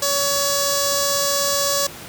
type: tone with notch filter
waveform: 5% pulse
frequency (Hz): 564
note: C#5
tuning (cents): +30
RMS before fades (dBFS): -20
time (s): 0.02-1.87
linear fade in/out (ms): 5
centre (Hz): 2400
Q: 0.52
effects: pink hiss -36 dBFS RMS until 2.08 s + high-pass 100 Hz 12 dB/octave